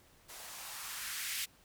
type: noise with band-pass filter sweep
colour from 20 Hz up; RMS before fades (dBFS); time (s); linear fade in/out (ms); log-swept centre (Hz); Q
violet; -42; 0.28-1.46; 20; 540 to 2400; 1.7
effects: pink hiss -64 dBFS RMS until 1.64 s